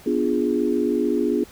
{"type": "chord", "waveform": "sine", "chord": "B diminished seventh", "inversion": "none", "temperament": "equal", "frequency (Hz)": [246.9, 293.7, 349.2, 415.3], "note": ["B3", "D4", "F4", "Ab4"], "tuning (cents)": [0, 0, 0, 0], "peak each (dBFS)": -24, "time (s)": [0.06, 1.44], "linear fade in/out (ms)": 5, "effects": ["pink hiss -47 dBFS RMS until 1.51 s"]}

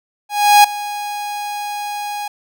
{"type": "tone with ADSR envelope", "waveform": "45% pulse", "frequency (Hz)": 826, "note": "G#5", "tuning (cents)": -10, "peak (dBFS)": -4, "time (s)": [0.29, 2.28], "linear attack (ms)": 350, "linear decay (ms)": 6, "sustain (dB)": -18, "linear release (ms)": 5, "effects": []}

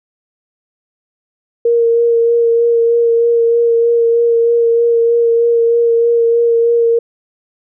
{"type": "tone with vibrato", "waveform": "sine", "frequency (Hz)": 466.2, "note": "A#4", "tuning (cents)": 0, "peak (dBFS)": -8, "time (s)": [1.65, 6.99], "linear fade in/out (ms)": 5, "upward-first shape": "sine", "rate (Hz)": 3.2, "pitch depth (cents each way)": 15, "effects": []}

